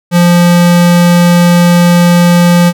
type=tone; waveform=square; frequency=174.3 Hz; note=F3; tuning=3 cents flat; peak=-4 dBFS; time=0.11-2.73 s; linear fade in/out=50 ms; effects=none